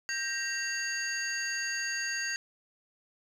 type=tone cluster; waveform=sine; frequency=1577 / 1879 / 2738 / 4647 / 6580 Hz; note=G6 / A#6 / F7 / D8 / G#8; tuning=+10 / +13 / -35 / -19 / -17 cents; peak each=-35 / -35 / -40 / -37 / -37 dBFS; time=0.09-2.36 s; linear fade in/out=0 ms; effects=tanh soft clip ceiling -23 dBFS + 10-bit